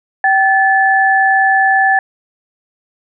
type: tone pair together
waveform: sine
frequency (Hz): 773 / 1735.3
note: G5 / A6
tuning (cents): -24 / -24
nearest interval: octave + major second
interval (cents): 1400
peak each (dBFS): -11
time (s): 0.24-1.99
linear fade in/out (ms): 2
effects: none